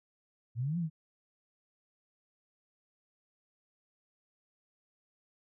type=exponential two-way sweep; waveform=sine; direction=up then down; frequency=110 to 177.7 to 151.1 Hz; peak=-30 dBFS; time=0.55-0.9 s; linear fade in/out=50 ms; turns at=0.78 s; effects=none